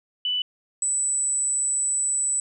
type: tone pair in turn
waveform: sine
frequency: 2982 / 7961 Hz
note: F#7 / B8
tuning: +13 / +13 cents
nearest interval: octave + perfect fourth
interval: 1700 cents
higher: second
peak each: -22 / -21 dBFS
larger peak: second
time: 0.25-0.42 / 0.82-2.4 s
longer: second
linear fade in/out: 2 ms
effects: none